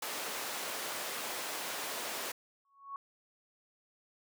pink high-pass noise, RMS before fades -39 dBFS, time 0.02-2.32 s, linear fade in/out 5 ms, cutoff 490 Hz, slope 12 dB/octave
sine tone with exponential growth, 1108.7 Hz, C#6, in tune, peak -36 dBFS, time 2.65-2.96 s, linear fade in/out 1 ms, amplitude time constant 66 ms
effects none

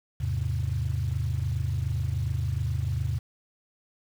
sine chord, E augmented, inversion none, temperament equal with one note detuned, 81.08 / 103.83 / 130.81 Hz, E2 / G#2 / B#2, -28 / 0 / 0 cents, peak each -29 dBFS, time 0.2-3.19 s, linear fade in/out 10 ms, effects tanh soft clip ceiling -18 dBFS + 8-bit

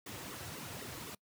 pink noise with flanger, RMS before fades -45 dBFS, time 0.06-1.15 s, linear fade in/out 5 ms, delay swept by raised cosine 1.2 to 5 ms, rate 3.9 Hz, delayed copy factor -0.8, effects noise-tail reverb RT60 0.1 s tail -25 dB re dry + high-pass 80 Hz 12 dB/octave

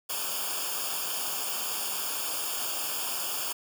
white noise with comb filter, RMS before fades -32 dBFS, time 0.09-3.53 s, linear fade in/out 10 ms, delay 0.5 ms, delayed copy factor -0.95, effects none

